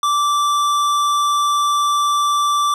sine tone with hard clipping, 1168 Hz, D6, 10 cents flat, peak -16 dBFS, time 0.03-2.74 s, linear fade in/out 2 ms, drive 14 dB, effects none

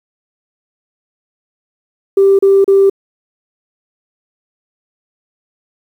sine tone bursts, 392 Hz, G4, in tune, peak -4 dBFS, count 3, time 2.17-2.898 s, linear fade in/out 5 ms, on 220 ms, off 34 ms, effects tanh soft clip ceiling -1 dBFS + 7-bit

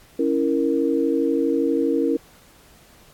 sine chord, A# diminished, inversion first, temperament equal, 277.2 / 329.6 / 466.2 Hz, C#4 / E4 / A#4, 0 / 0 / 0 cents, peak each -22 dBFS, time 0.19-2.17 s, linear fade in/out 5 ms, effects pink hiss -52 dBFS RMS until 3.13 s + AAC 64 kbps

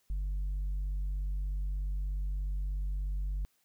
sine tone, 48.38 Hz, G1, 22 cents flat, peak -28 dBFS, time 0.1-3.45 s, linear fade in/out 0 ms, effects tanh soft clip ceiling -30 dBFS + white hiss -73 dBFS RMS until 3.64 s

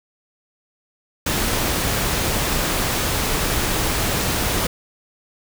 pink noise, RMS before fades -21 dBFS, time 1.26-4.67 s, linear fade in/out 5 ms, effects none

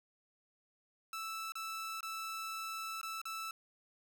sawtooth tone with dropouts, 1318.5 Hz, E6, in tune, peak -36 dBFS, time 1.13-3.51 s, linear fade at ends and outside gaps 2 ms, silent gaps 1.521-1.554 / 2.007-2.029 / 3.014-3.03 / 3.216-3.254 s, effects none

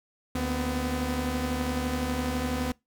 sawtooth tone cluster, 74.1 / 241.3 / 253.2 Hz, D2 / B3 / B3, +16 / -40 / +43 cents, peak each -28 / -31 / -26 dBFS, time 0.35-2.72 s, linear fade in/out 5 ms, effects noise-tail reverb RT60 0.2 s tail -23 dB re dry

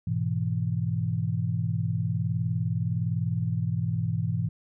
sine chord, E major, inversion first, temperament equal, 103.83 / 123.47 / 164.81 Hz, G#2 / B2 / E3, 0 / 0 / 0 cents, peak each -29 dBFS, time 0.07-4.49 s, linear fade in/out 5 ms, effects none

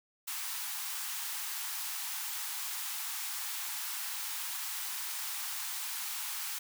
white high-pass noise, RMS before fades -38 dBFS, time 0.27-6.59 s, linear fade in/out 10 ms, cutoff 770 Hz, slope 96 dB/octave, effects none

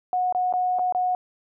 sine tone with dropouts, 730 Hz, F#5, 24 cents flat, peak -20 dBFS, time 0.13-1.15 s, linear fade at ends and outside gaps 1 ms, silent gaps 0.325-0.348 / 0.526-0.537 / 0.787-0.793 / 0.924-0.948 s, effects none

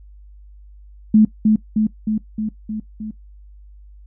sine tone with echo, 215.7 Hz, A3, 34 cents flat, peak -7 dBFS, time 1.14-1.25 s, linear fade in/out 5 ms, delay 310 ms, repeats 6, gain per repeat -3 dB, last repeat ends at 3.11 s, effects noise-tail reverb RT60 0.1 s tail -18 dB re dry + added 50 Hz sine -40 dBFS peak until 4.06 s

